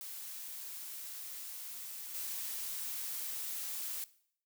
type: noise with level steps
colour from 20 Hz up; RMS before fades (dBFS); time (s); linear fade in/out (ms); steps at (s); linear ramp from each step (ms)
blue; -45 / -40; 0.01-4.04; 0; 2.14; 10
effects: noise-tail reverb RT60 0.6 s tail -18 dB re dry